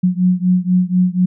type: beating tone pair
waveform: sine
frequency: 180 / 184.1 Hz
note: F#3 / F#3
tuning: -47 / -8 cents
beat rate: 4.1 Hz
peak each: -14 / -15 dBFS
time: 0.03-1.26 s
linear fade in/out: 10 ms
effects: none